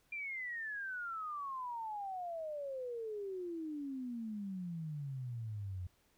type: exponential sweep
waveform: sine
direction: down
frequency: 2400 to 87.9 Hz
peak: -39 dBFS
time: 0.12-5.87 s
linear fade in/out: 5 ms
effects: pink hiss -73 dBFS RMS until 6.17 s